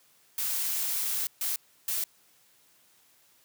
blue noise bursts at uneven times, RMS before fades -30 dBFS, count 3, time 0.38-1.27 / 1.41-1.56 / 1.88-2.04 s, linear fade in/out 2 ms, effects white hiss -63 dBFS RMS until 3.44 s + high-pass 80 Hz 12 dB/octave

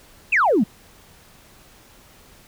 sine exponential sweep, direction down, 2794 to 183.5 Hz, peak -13 dBFS, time 0.32-0.64 s, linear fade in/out 10 ms, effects tanh soft clip ceiling -9 dBFS + pink hiss -50 dBFS RMS until 2.47 s

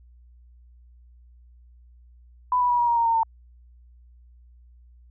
sine tone with pitch steps, 996 / 982.3 / 968.8 / 955.4 / 942.3 / 929.3 / 916.5 / 903.9 Hz, B5 / B5 / B5 / A#5 / A#5 / A#5 / A#5 / A5, +14 / -10 / -34 / +42 / +18 / -6 / -30 / +46 cents, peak -18 dBFS, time 2.52-3.232 s, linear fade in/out 2 ms, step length 89 ms, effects added 60 Hz sine -49 dBFS peak until 5.1 s

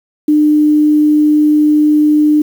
sine tone with quantisation, 301 Hz, D4, 43 cents sharp, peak -6 dBFS, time 0.28-2.42 s, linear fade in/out 5 ms, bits 6, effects none

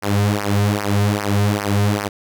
sawtooth tone with flanger, 102.3 Hz, G#2, 26 cents flat, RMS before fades -18 dBFS, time 0.02-2.09 s, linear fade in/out 20 ms, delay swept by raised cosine 0.26 to 3.66 ms, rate 2.5 Hz, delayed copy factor -0.95, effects none

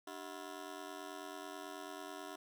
15% pulse ring-modulated tone, 342.1 Hz, F4, 36 cents flat, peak -36 dBFS, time 0.07-2.36 s, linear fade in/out 5 ms, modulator 44.6 Hz, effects none

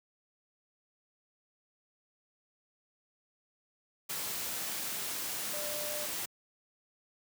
sine tone in noise, 596 Hz, D5, 25 cents sharp, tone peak -40 dBFS, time 5.53-6.06 s, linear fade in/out 10 ms, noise white, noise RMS -37 dBFS, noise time 4.09-6.26 s, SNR -6 dB, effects high-pass 100 Hz 12 dB/octave

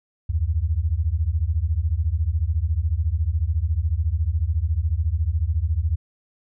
sine beating tone pair, 73.42 / 87.42 Hz, D2 / F2, 0 / +2 cents, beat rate 14 Hz, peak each -22 dBFS, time 0.29-5.96 s, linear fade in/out 10 ms, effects none

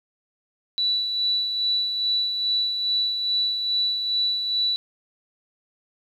sine tone with tremolo, 3951 Hz, B7, in tune, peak -19 dBFS, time 0.78-4.76 s, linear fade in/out 0 ms, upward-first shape sine, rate 2.4 Hz, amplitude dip 45%, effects 9-bit

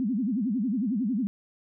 sine tone with vibrato, 229.4 Hz, A#3, 28 cents flat, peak -24 dBFS, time 0-1.27 s, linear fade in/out 0 ms, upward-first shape sine, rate 11 Hz, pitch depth 290 cents each way, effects none

